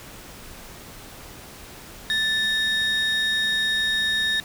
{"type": "tone pair together", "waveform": "triangle", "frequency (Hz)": [1760, 3729], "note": ["A6", "A#7"], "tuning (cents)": [0, 0], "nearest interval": "octave + minor second", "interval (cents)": 1300, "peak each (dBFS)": -20, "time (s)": [2.1, 4.4], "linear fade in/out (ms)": 0, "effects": ["tanh soft clip ceiling -16 dBFS", "pink hiss -42 dBFS RMS until 4.44 s"]}